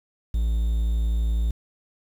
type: tone with quantisation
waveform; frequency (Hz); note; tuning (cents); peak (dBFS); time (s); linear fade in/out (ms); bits
triangle; 56; A1; +31; -18; 0.34-1.51; 5; 8
effects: none